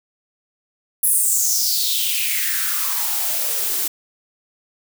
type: noise with high-pass filter sweep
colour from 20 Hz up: blue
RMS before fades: -20 dBFS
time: 1.03-3.88 s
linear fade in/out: 5 ms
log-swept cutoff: 11000 to 310 Hz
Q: 5.2
effects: none